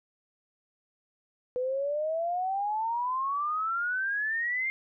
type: exponential sweep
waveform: sine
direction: up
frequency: 493.9 to 2128 Hz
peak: -27 dBFS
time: 1.56-4.7 s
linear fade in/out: 0 ms
effects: none